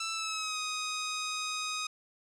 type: tone with pitch glide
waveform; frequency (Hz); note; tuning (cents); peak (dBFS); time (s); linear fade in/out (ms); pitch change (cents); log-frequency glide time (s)
10% pulse; 1326 to 1253; E6 to D#6; +10 to +12; -24; 0-1.87; 5; -98; 0.13-0.59
effects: low-pass 8000 Hz 12 dB/octave + 11-bit